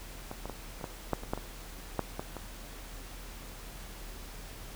clicks, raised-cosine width 1 ms, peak -24 / -24 / -24 / -30 / -21 / -14 / -29 / -16 / -24 / -14 / -20 / -25 dBFS, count 12, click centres 0.314 / 0.456 / 0.497 / 0.812 / 0.842 / 1.133 / 1.235 / 1.335 / 1.376 / 1.993 / 2.195 / 2.367 s, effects added 40 Hz sine -45 dBFS peak until 4.75 s + pink hiss -48 dBFS RMS until 4.75 s

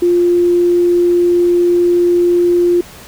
sine tone, 350.2 Hz, F4, 5 cents sharp, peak -8 dBFS, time 0.02-2.81 s, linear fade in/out 5 ms, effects pink hiss -36 dBFS RMS until 3.07 s

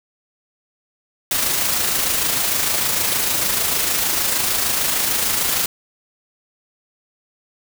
white noise with amplitude modulation, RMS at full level -18 dBFS, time 1.31-5.66 s, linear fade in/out 2 ms, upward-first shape sine, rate 26.6 Hz, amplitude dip 35%, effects none

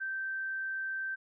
sine tone, 1558 Hz, G6, 11 cents flat, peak -33 dBFS, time 0-1.16 s, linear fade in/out 20 ms, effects none

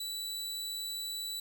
sawtooth tone, 3951 Hz, B7, in tune, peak -33 dBFS, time 0-1.4 s, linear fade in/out 5 ms, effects none

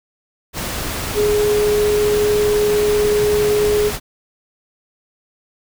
sine tone in noise, 418.2 Hz, G#4, 12 cents sharp, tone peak -13 dBFS, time 1.14-3.92 s, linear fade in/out 50 ms, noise pink, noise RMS -24 dBFS, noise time 0.53-4 s, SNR +8 dB, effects none

